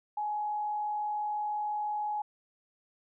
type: tone with frequency modulation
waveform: sine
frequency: 840 Hz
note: G#5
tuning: 19 cents sharp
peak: -30 dBFS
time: 0.17-2.22 s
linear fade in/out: 5 ms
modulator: 45.9 Hz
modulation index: 0.25
effects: none